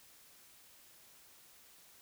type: silence
effects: white hiss -61 dBFS RMS until 2.01 s